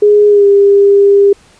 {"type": "tone with pitch glide", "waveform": "sine", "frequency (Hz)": [415.3, 400.7], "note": ["G#4", "G4"], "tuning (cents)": [0, 38], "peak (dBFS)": -3, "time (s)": [0.02, 1.33], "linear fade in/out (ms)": 5, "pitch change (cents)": -62, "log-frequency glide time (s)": [0.28, 0.46], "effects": ["pink hiss -45 dBFS RMS until 1.59 s", "resampled to 22050 Hz"]}